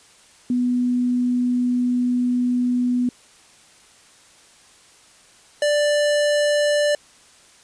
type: tone pair in turn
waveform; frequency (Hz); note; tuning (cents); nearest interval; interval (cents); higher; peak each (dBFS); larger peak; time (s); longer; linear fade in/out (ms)
sine / square; 246.7 / 588.6; B3 / D5; -2 / +4; octave + minor third; 1506; second; -17; neither; 0.5-3.09 / 5.62-6.95; first; 2
effects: white hiss -51 dBFS RMS until 7.63 s + resampled to 22050 Hz